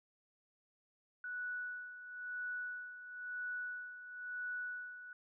sine tone with tremolo, 1476 Hz, F#6, 5 cents flat, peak -38 dBFS, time 1.24-5.13 s, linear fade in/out 2 ms, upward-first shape sine, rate 0.99 Hz, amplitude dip 70%, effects none

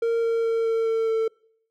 triangle tone with pitch steps, 461.3 / 458.4 / 455.5 / 452.6 / 449.7 / 446.9 Hz, A#4 / A#4 / A#4 / A4 / A4 / A4, -18 / -29 / -40 / +49 / +38 / +27 cents, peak -18 dBFS, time 0.02-1.28 s, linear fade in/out 5 ms, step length 210 ms, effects noise-tail reverb RT60 0.7 s tail -26 dB re dry

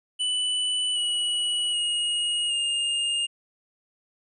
square tone with pitch steps, 2982 / 2929 / 2877 / 2826 Hz, F#7 / F#7 / F#7 / F7, +13 / -18 / -49 / +20 cents, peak -24 dBFS, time 0.19-3.27 s, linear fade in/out 20 ms, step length 770 ms, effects resampled to 24000 Hz

